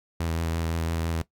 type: tone with vibrato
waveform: sawtooth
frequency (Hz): 82.41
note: E2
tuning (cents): 0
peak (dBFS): -22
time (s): 0.2-1.22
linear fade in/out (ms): 5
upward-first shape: sine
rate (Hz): 5.9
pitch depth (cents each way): 20
effects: noise-tail reverb RT60 0.1 s tail -17 dB re dry